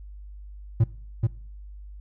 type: tone with echo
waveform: triangle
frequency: 112.9 Hz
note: A2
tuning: 45 cents sharp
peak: -13 dBFS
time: 0.8-0.84 s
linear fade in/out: 5 ms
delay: 430 ms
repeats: 1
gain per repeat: -3 dB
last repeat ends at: 1.27 s
effects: noise-tail reverb RT60 0.5 s tail -21 dB re dry + added 50 Hz sine -39 dBFS peak until 2 s